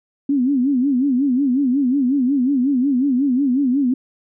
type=tone with vibrato; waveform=sine; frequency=265.1 Hz; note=C4; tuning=23 cents sharp; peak=-14 dBFS; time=0.29-3.94 s; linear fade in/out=5 ms; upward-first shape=sine; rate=5.5 Hz; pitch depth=150 cents each way; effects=none